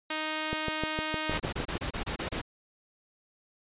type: tone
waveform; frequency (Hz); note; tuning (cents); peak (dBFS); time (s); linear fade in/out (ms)
5% pulse; 311.1; D#4; 0; -19; 0.1-1.38; 5
type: click train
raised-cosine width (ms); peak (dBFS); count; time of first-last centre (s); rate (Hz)
2; -18; 9; 0.53-1.755; 6.53
type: noise bursts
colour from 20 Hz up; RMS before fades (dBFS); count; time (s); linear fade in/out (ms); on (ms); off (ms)
pink; -33; 9; 1.3-2.416; 10; 100; 27
effects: resampled to 8000 Hz